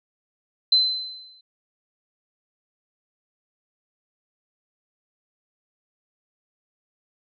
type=tone with exponential decay; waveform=sine; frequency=4060 Hz; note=B7; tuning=47 cents sharp; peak=-12 dBFS; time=0.72-1.41 s; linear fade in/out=5 ms; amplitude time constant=150 ms; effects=none